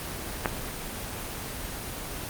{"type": "clicks", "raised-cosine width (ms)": 0.5, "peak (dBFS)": [-19, -8], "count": 2, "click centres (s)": [0.45, 0.458], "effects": ["pink hiss -35 dBFS RMS until 2.29 s", "Opus 24 kbps"]}